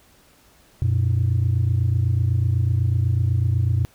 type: tone pair together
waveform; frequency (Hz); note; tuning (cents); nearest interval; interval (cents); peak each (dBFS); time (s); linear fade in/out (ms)
sine; 91.8 / 119.84; F#2 / A#2; -13 / +48; perfect fourth; 461; -18; 0.82-3.85; 0
effects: tanh soft clip ceiling -13 dBFS + pink hiss -55 dBFS RMS until 3.94 s